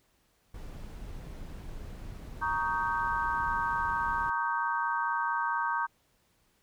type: noise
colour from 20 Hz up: brown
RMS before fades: -42 dBFS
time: 0.54-4.3 s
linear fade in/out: 5 ms
type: chord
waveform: sine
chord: Eb dominant seventh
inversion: second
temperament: just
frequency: 933.4 / 1120.1 / 1244.5 / 1555.6 Hz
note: Bb5 / Db6 / Eb6 / G6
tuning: +2 / +18 / 0 / -14 cents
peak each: -31 / -34 / -36 / -33 dBFS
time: 2.41-5.87 s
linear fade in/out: 20 ms
effects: pink hiss -70 dBFS RMS until 6.62 s